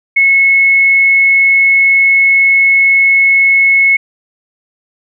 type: tone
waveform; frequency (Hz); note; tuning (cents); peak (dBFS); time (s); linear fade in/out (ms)
sine; 2189; C#7; -22; -5; 0.16-3.97; 10
effects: none